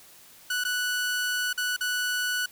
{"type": "tone with dropouts", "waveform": "sawtooth", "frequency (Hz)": 1480, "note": "F#6", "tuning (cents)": 0, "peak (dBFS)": -22, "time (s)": [0.5, 2.46], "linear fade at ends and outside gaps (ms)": 5, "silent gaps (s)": [[0.639, 0.649], [1.53, 1.576], [1.765, 1.808]], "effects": ["white hiss -52 dBFS RMS until 2.51 s"]}